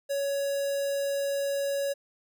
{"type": "tone with notch filter", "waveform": "square", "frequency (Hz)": 559, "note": "C#5", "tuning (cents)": 14, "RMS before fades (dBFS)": -29, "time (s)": [0.09, 1.94], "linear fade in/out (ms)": 20, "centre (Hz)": 2200, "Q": 1, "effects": []}